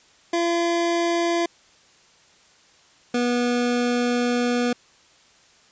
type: tone pair in turn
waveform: 25% pulse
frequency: 340.8 / 243 Hz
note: F4 / B3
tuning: -42 / -28 cents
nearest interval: tritone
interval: 586 cents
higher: first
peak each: -16 / -16 dBFS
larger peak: neither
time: 0.33-1.46 / 3.14-4.73 s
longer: second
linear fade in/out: 5 ms
effects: white hiss -55 dBFS RMS until 5.71 s + resampled to 16000 Hz